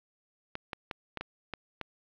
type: clicks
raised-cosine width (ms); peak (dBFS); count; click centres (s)
0.3; -19; 7; 0.554 / 0.732 / 0.912 / 1.173 / 1.21 / 1.537 / 1.813
effects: low-pass 4000 Hz 12 dB/octave + 10-bit